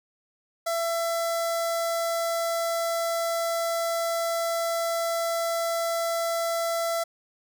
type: tone with notch filter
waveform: sawtooth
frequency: 670 Hz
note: E5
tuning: 28 cents sharp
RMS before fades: -27 dBFS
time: 0.66-7.04 s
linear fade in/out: 10 ms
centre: 2700 Hz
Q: 1.4
effects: none